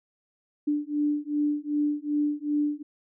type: beating tone pair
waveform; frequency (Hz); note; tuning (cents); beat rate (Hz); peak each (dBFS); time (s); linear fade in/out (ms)
sine; 293.7 / 296.3; D4 / D4; 0 / +15; 2.6; -27; 0.67-2.83; 10
effects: none